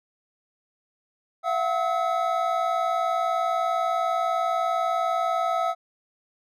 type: tone cluster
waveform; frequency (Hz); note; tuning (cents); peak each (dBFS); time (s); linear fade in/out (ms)
triangle; 676 / 736 / 1291; E5 / F#5 / E6; +43 / -9 / -37; -24 / -25 / -25; 1.43-5.75; 50
effects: none